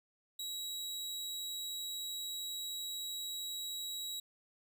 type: tone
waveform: sawtooth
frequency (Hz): 3869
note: B7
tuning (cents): -36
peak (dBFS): -36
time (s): 0.39-4.2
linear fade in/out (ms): 5
effects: none